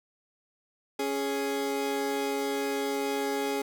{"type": "tone pair together", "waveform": "30% pulse", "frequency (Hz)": [277.2, 416.2], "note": ["C#4", "G#4"], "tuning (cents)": [0, 4], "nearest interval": "perfect fifth", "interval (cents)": 704, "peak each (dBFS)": [-30, -27], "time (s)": [0.99, 3.62], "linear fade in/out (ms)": 5, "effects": []}